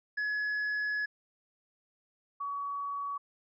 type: tone pair in turn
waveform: triangle / sine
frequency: 1694 / 1130.6 Hz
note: G#6 / C#6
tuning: +34 / +34 cents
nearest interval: perfect fifth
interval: 700 cents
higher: first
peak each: -28 / -33 dBFS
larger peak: first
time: 0.17-1.06 / 2.4-3.18 s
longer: first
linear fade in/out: 10 ms
effects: resampled to 16000 Hz